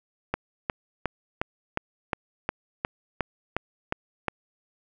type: click train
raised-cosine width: 0.5 ms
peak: -10 dBFS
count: 12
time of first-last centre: 0.34-4.283 s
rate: 2.79 Hz
effects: none